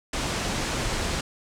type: low-pass noise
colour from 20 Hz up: pink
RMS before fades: -28 dBFS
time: 0.13-1.21 s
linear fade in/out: 5 ms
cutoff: 8400 Hz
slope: 24 dB/octave
effects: none